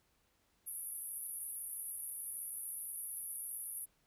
pink band-pass noise, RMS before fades -44 dBFS, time 0.66-3.86 s, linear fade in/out 20 ms, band 10000 to 12000 Hz, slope 96 dB/octave, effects pink hiss -75 dBFS RMS until 4.06 s

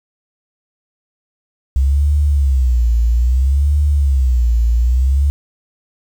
sine tone with vibrato, 65 Hz, C2, 11 cents flat, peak -10 dBFS, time 1.76-5.3 s, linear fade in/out 0 ms, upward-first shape sine, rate 0.61 Hz, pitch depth 210 cents each way, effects 7-bit

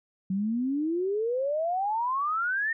sine exponential sweep, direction up, 185 to 1854 Hz, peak -25 dBFS, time 0.3-2.73 s, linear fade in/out 5 ms, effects none

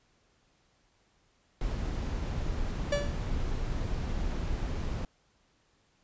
brown noise, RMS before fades -32 dBFS, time 1.61-5.05 s, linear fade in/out 2 ms
45% pulse tone with exponential decay, 577 Hz, D5, 31 cents flat, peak -24 dBFS, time 2.92-3.23 s, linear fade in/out 5 ms, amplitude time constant 67 ms
effects pink hiss -69 dBFS RMS until 6.03 s + resampled to 16000 Hz

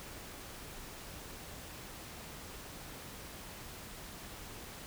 silence, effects pink hiss -48 dBFS RMS until 4.86 s

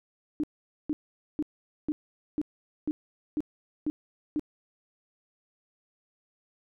sine tone bursts, 301.5 Hz, D4, 46 cents sharp, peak -25 dBFS, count 9, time 0.4-4.395 s, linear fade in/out 0 ms, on 35 ms, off 460 ms, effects none

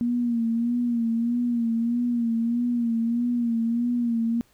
sine tone with vibrato, 235.3 Hz, A#3, 16 cents sharp, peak -21 dBFS, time 0.01-4.41 s, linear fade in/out 0 ms, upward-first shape sine, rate 1.6 Hz, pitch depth 54 cents each way, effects pink hiss -62 dBFS RMS until 4.53 s

